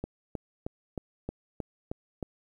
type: click train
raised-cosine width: 2 ms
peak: -20 dBFS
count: 8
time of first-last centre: 0.04-2.228 s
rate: 3.2 Hz
effects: 10-bit